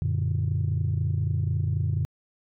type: chord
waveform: sine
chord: Gb augmented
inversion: none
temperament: equal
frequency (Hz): 92.5 / 116.54 / 146.83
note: Gb2 / Bb2 / D3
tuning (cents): 0 / 0 / 0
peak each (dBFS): -25 / -27 / -27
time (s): 0.02-2.05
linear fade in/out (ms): 0
effects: tanh soft clip ceiling -17 dBFS